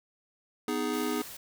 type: chord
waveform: square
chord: G# minor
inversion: first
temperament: just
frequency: 249.2 / 311.5 / 415.3 Hz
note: B3 / D#4 / G#4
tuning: +16 / +2 / 0 cents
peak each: -34 dBFS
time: 0.68-1.22 s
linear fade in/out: 2 ms
type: noise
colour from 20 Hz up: white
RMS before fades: -44 dBFS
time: 0.93-1.37 s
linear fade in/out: 5 ms
effects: none